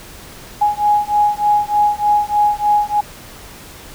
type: beating tone pair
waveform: sine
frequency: 830.6 / 833.9 Hz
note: G#5 / G#5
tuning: 0 / +7 cents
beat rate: 3.3 Hz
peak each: -15 dBFS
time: 0.61-3.01 s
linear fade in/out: 10 ms
effects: pink hiss -37 dBFS RMS until 3.94 s